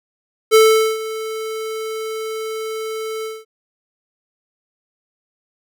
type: tone with ADSR envelope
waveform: square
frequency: 440 Hz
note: A4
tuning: in tune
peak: -7 dBFS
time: 0.51-3.45 s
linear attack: 34 ms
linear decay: 430 ms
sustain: -17 dB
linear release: 210 ms
effects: none